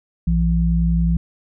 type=tone pair together; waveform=sine; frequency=59.43 / 168.1 Hz; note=A#1 / E3; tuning=+34 / +34 cents; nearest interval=octave + tritone; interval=1800 cents; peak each=-17 dBFS; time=0.27-1.17 s; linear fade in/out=5 ms; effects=none